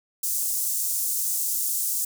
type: high-pass noise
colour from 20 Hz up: pink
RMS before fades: -26 dBFS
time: 0.23-2.05 s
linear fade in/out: 5 ms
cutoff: 7100 Hz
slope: 24 dB/octave
effects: none